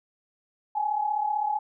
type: tone pair together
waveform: sine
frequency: 812.3 / 848 Hz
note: G#5 / G#5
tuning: -39 / +36 cents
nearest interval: minor second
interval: 75 cents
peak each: -30 / -25 dBFS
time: 0.75-1.59 s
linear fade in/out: 10 ms
effects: none